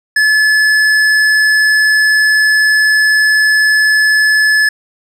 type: tone with hard clipping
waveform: sine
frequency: 1722 Hz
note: A6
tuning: 38 cents flat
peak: -9 dBFS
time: 0.16-4.69 s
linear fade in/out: 5 ms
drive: 10 dB
effects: none